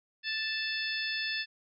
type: harmonic tone with a mistuned harmonic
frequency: 880 Hz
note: A5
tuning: in tune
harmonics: 2 / 3 / 4 / 5 / 6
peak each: -35 / -37 / -38 / -39 / -40 dBFS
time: 0.23-1.46 s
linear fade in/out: 50 ms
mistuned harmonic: 6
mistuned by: -39 cents
effects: none